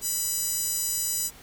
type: tone with high-pass filter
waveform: 10% pulse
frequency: 987.8 Hz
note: B5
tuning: in tune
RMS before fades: -28 dBFS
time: 0.01-1.31 s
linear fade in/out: 50 ms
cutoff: 8600 Hz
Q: 4.5
effects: pink hiss -49 dBFS RMS until 1.42 s